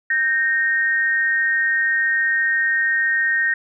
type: tone pair together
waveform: sine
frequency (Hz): 1568 / 1853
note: G6 / A#6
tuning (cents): 0 / -11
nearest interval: minor third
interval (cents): 289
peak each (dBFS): -22 / -17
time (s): 0.1-3.54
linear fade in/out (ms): 5
effects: none